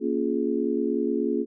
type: chord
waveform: sine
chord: Bb minor seventh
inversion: none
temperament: just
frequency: 233.1 / 279.7 / 349.6 / 419.5 Hz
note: Bb3 / Db4 / F4 / Ab4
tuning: 0 / +16 / +2 / +17 cents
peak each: -28 dBFS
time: 0-1.46 s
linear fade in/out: 50 ms
effects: none